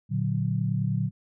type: chord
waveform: sine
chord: Bb augmented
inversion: none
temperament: equal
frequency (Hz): 116.54 / 146.83 / 185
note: Bb2 / D3 / F#3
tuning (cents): 0 / 0 / 0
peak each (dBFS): -27 / -28 / -29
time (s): 0.09-1.11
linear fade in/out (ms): 50
effects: none